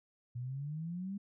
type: exponential sweep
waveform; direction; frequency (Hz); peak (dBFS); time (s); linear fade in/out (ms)
sine; up; 118.8 to 203.7; -37; 0.35-1.18; 10
effects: none